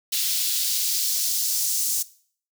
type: noise with high-pass filter sweep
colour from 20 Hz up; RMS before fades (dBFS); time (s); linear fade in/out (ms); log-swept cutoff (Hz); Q
white; -24; 0.12-2.03; 10; 3500 to 6300; 1.5
effects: noise-tail reverb RT60 0.5 s tail -18 dB re dry